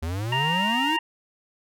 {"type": "exponential sweep", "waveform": "square", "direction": "up", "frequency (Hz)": [77.3, 338.5], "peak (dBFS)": -27, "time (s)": [0.02, 0.97], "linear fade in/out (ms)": 10}
{"type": "harmonic tone", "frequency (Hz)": 932.3, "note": "A#5", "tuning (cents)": 0, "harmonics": [1, 2, 3], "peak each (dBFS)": [-25, -29, -26], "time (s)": [0.32, 0.99], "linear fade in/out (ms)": 5}
{"effects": []}